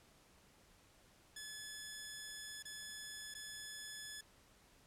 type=tone with dropouts; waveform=10% pulse; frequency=1716 Hz; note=A6; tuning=44 cents flat; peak=-38 dBFS; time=1.36-4.21 s; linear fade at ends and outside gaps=5 ms; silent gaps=2.626-2.652 / 3.341-3.349 s; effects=pink hiss -67 dBFS RMS until 4.86 s + low-pass 12000 Hz 12 dB/octave